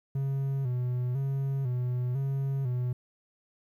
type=tone with vibrato; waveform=triangle; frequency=130.3 Hz; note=C3; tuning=7 cents flat; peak=-25 dBFS; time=0.15-2.93 s; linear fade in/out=5 ms; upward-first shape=square; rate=1 Hz; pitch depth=82 cents each way; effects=11-bit